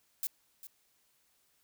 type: noise with echo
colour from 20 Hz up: violet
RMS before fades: -34 dBFS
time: 0.23-0.27 s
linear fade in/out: 0 ms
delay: 400 ms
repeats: 1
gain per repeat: -14 dB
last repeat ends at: 0.67 s
effects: white hiss -72 dBFS RMS until 1.63 s